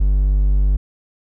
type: tone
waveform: triangle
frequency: 49.1 Hz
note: G1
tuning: 4 cents sharp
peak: -10 dBFS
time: 0-0.77 s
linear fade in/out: 10 ms
effects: none